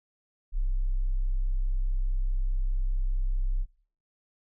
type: tone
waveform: sine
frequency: 32.39 Hz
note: C1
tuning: 17 cents flat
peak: -23 dBFS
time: 0.52-3.66 s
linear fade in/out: 50 ms
effects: noise-tail reverb RT60 0.5 s tail -18 dB re dry + tanh soft clip ceiling -19 dBFS